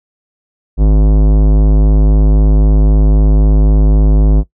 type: tone with tanh clipping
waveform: sine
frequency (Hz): 51.91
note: G#1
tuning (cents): 0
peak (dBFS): -7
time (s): 0.77-4.44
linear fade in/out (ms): 50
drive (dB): 18
effects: noise-tail reverb RT60 0.1 s tail -18 dB re dry